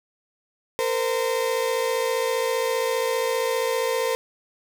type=tone pair together; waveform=35% pulse; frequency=459.3 / 514.4 Hz; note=A#4 / C5; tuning=-26 / -30 cents; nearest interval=major second; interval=196 cents; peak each=-23 dBFS; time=0.79-4.15 s; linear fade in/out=0 ms; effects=none